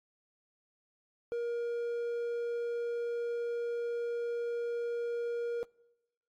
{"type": "tone", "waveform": "triangle", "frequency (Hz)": 472.6, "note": "A#4", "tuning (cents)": 24, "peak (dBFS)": -30, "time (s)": [1.32, 5.63], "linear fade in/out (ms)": 0, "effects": ["noise-tail reverb RT60 1.0 s tail -25 dB re dry", "AAC 48 kbps"]}